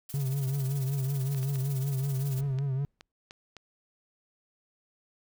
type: noise with tremolo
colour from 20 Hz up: blue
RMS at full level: -41 dBFS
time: 0.09-2.41 s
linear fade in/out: 2 ms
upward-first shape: triangle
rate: 18 Hz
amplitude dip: 70%
type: tone with vibrato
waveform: triangle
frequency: 136 Hz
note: C#3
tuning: 33 cents flat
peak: -25 dBFS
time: 0.14-2.85 s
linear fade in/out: 0 ms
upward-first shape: triangle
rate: 5.3 Hz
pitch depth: 94 cents each way
type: clicks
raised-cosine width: 0.2 ms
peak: -28 dBFS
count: 7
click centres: 1.347 / 1.43 / 1.557 / 2.587 / 3.009 / 3.309 / 3.567 s
type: noise with exponential decay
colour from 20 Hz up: brown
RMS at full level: -45 dBFS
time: 2.38-3.12 s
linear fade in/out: 1 ms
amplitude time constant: 160 ms
effects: none